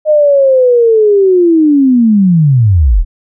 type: linear sweep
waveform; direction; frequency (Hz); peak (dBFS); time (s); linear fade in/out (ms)
sine; down; 619 to 32.03; -4; 0.05-3.05; 50
effects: none